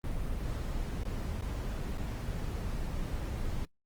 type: noise with dropouts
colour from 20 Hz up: brown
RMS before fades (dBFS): -35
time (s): 0.04-3.65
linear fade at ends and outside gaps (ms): 1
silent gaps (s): 1.034-1.052 / 1.411-1.422 / 1.976-1.981
effects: noise-tail reverb RT60 0.1 s tail -22 dB re dry + Opus 24 kbps